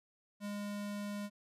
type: tone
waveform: square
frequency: 204.8 Hz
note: G#3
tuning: 24 cents flat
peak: -39 dBFS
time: 0.4-1.3 s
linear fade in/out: 50 ms
effects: resampled to 32000 Hz